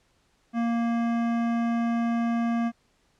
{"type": "tone with hard clipping", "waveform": "sine", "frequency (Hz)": 233.1, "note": "A#3", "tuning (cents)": 0, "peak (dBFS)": -25, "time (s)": [0.53, 2.72], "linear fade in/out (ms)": 50, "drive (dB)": 15, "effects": ["pink hiss -67 dBFS RMS until 3.19 s", "low-pass 8000 Hz 12 dB/octave"]}